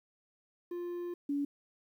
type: tone pair in turn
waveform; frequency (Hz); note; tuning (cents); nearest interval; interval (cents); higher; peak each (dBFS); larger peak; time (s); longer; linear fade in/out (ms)
triangle / sine; 350 / 284.8; F4 / C#4; +4 / +47; major third; 357; first; -34 / -30; second; 0.71-1.14 / 1.29-1.45; first; 5
effects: 11-bit